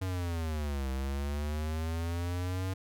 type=linear two-way sweep; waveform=square; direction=down then up; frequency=95 to 65.41 to 95 Hz; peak=-32 dBFS; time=0.01-2.74 s; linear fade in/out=10 ms; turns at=0.9 s; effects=none